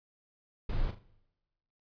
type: noise with echo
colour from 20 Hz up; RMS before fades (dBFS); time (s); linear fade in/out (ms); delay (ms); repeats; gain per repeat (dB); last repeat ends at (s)
brown; -31; 0.69-0.91; 5; 39; 3; -10; 1.027
effects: noise-tail reverb RT60 1.0 s tail -21 dB re dry + resampled to 11025 Hz